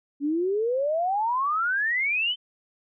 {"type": "exponential sweep", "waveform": "sine", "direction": "up", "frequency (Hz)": [277.2, 3112], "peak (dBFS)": -22, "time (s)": [0.2, 2.36], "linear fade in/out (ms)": 50, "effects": []}